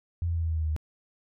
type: tone with pitch steps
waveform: sine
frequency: 85.5 / 84.23 / 82.97 / 81.73 / 80.52 / 79.31 / 78.13 / 76.97 Hz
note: F2 / E2 / E2 / E2 / E2 / D#2 / D#2 / D#2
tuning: -36 / +38 / +12 / -14 / -40 / +34 / +8 / -18 cents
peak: -25 dBFS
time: 0.22-0.764 s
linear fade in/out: 0 ms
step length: 68 ms
effects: none